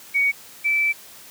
sine tone pair in turn, 2243 / 2321 Hz, C#7 / D7, +20 / -21 cents, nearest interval minor second, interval 59 cents, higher second, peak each -16 / -17 dBFS, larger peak first, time 0.14-0.32 / 0.64-0.93 s, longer second, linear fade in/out 20 ms, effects white hiss -44 dBFS RMS until 1.3 s + high-pass 80 Hz 12 dB/octave

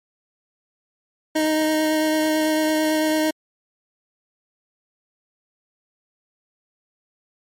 25% pulse tone with vibrato, 311.1 Hz, D#4, in tune, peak -14 dBFS, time 1.35-3.31 s, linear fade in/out 10 ms, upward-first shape sine, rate 9 Hz, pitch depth 11 cents each way, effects MP3 64 kbps

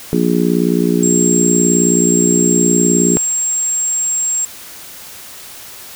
harmonic tone, 59.2 Hz, A#1, 27 cents sharp, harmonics 3 / 4 / 5 / 6 / 7, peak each -16 / -17 / -18 / -19 / -19 dBFS, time 0.13-3.17 s, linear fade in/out 0 ms
sine tone, 7540 Hz, A#8, 19 cents sharp, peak -14 dBFS, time 1.03-4.45 s, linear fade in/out 2 ms
effects white hiss -34 dBFS RMS until 5.95 s

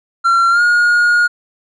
triangle tone with pitch glide, 1367 to 1434.1 Hz, F6 to F6, -37 to +45 cents, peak -7 dBFS, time 0.24-1.28 s, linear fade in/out 20 ms, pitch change +82 cents, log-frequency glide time 0.5-0.62 s, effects resampled to 24000 Hz

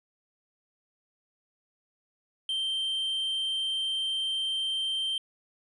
triangle tone, 3136 Hz, G7, in tune, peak -26 dBFS, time 2.49-5.18 s, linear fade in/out 2 ms, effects resampled to 24000 Hz

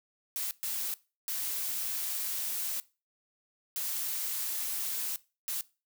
blue noise bursts at uneven times, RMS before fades -34 dBFS, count 5, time 0.36-0.51 / 0.63-0.94 / 1.28-2.8 / 3.76-5.16 / 5.48-5.61 s, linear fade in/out 0 ms, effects noise-tail reverb RT60 0.3 s tail -20 dB re dry

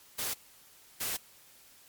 white noise bursts at uneven times, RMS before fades -34 dBFS, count 2, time 0.18-0.34 / 1-1.17 s, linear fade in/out 10 ms, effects white hiss -58 dBFS RMS until 1.88 s + MP3 96 kbps

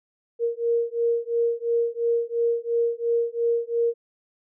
sine beating tone pair, 466.2 / 469.1 Hz, A#4 / A#4, 0 / +11 cents, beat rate 2.9 Hz, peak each -24 dBFS, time 0.39-3.94 s, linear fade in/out 50 ms, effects none

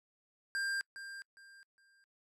square tone with echo, 1593 Hz, G6, 27 cents sharp, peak -34 dBFS, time 0.55-0.81 s, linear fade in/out 0 ms, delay 410 ms, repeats 3, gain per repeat -11 dB, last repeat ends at 2.04 s, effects noise-tail reverb RT60 0.1 s tail -26 dB re dry + low-pass 9000 Hz 12 dB/octave

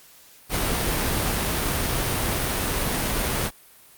pink noise, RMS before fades -24 dBFS, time 0.49-3.51 s, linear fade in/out 50 ms, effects white hiss -51 dBFS RMS until 3.97 s + Opus 48 kbps

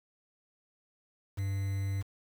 triangle tone with quantisation, 98.2 Hz, G2, 4 cents sharp, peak -28 dBFS, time 1.37-2.03 s, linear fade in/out 20 ms, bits 8, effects none

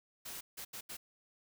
white noise bursts at uneven times, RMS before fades -45 dBFS, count 4, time 0.25-0.41 / 0.57-0.65 / 0.73-0.81 / 0.89-0.97 s, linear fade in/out 10 ms, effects none

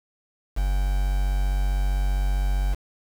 triangle tone with quantisation, 47.69 Hz, G1, 47 cents flat, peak -18 dBFS, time 0.56-2.75 s, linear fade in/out 20 ms, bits 6, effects none

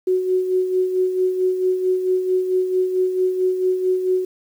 sine tone with tremolo, 370 Hz, F#4, in tune, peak -14 dBFS, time 0.07-4.25 s, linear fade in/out 5 ms, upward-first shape sine, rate 4.5 Hz, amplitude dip 55%, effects 8-bit

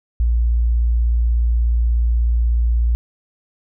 sine tone, 58.27 Hz, A#1, in tune, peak -13 dBFS, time 0.2-2.95 s, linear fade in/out 0 ms, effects none

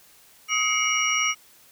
sine tone cluster, 1270 / 2162 / 2285 / 2893 / 5700 Hz, D#6 / C#7 / D7 / F#7 / F8, +35 / -44 / -48 / -40 / +34 cents, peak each -27 dBFS, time 0.48-1.35 s, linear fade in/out 50 ms, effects white hiss -54 dBFS RMS until 1.71 s

